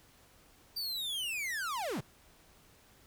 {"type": "linear sweep", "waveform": "45% pulse", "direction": "down", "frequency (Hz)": [4699, 91.3], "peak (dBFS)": -34, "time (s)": [0.76, 2.01], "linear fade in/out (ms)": 10, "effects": ["pink hiss -62 dBFS RMS until 3.06 s"]}